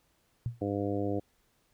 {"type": "tone with exponential decay", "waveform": "sine", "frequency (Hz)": 118.3, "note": "A#2", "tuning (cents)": 26, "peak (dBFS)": -26, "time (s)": [0.46, 0.62], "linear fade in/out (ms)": 0, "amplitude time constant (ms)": 34}
{"type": "harmonic tone", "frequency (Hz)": 100.9, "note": "G#2", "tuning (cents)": -49, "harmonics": [1, 2, 3, 4, 5, 6, 7], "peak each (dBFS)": [-36, -39, -33, -37, -36, -42, -41], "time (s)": [0.61, 1.2], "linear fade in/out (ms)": 10}
{"effects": ["pink hiss -71 dBFS RMS until 1.73 s"]}